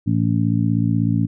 harmonic tone, 56.3 Hz, A1, 40 cents sharp, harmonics 2 / 3 / 4 / 5, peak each -19 / -21 / -22 / -23 dBFS, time 0.06-1.27 s, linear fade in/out 20 ms, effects none

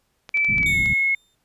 clicks, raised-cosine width 0.2 ms, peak -19 dBFS, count 6, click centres 0.292 / 0.373 / 0.447 / 0.582 / 0.631 / 0.859 s
sine tone with pitch glide, 2317 to 2174 Hz, D7 to C#7, -24 to -34 cents, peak -17 dBFS, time 0.34-1.15 s, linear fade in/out 5 ms, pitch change -110 cents, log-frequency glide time 0.58-0.78 s
white low-pass noise, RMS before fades -29 dBFS, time 0.48-0.94 s, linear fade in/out 10 ms, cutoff 210 Hz, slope 24 dB/octave
sawtooth tone with exponential decay, 3600 Hz, A7, 39 cents sharp, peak -24 dBFS, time 0.66-1.35 s, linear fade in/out 2 ms, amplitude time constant 150 ms
effects pink hiss -69 dBFS RMS until 1.44 s + resampled to 32000 Hz

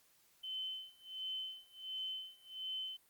sine tone with tremolo, 3059 Hz, G7, 43 cents flat, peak -38 dBFS, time 0.43-2.97 s, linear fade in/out 10 ms, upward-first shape sine, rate 1.4 Hz, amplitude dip 95%, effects white hiss -70 dBFS RMS until 3.09 s + Opus 48 kbps

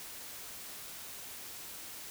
silence, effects white hiss -46 dBFS RMS until 2.1 s

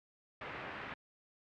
white low-pass noise, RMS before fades -45 dBFS, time 0.41-0.94 s, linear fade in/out 2 ms, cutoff 2300 Hz, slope 24 dB/octave, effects high-pass 60 Hz 12 dB/octave

